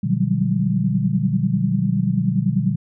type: tone cluster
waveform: sine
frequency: 122.1 / 150 / 178.4 / 189 / 198.8 Hz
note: B2 / D3 / F3 / F#3 / G3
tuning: -19 / +37 / +37 / +37 / +25 cents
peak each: -23 dBFS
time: 0.03-2.76 s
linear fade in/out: 10 ms
effects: none